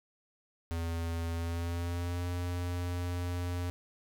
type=tone with pitch glide; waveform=square; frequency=83.5 to 88.36 Hz; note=E2 to F2; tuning=+23 to +21 cents; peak=-33 dBFS; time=0.71-3.7 s; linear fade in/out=0 ms; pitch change=+98 cents; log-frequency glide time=1.32-2.27 s; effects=none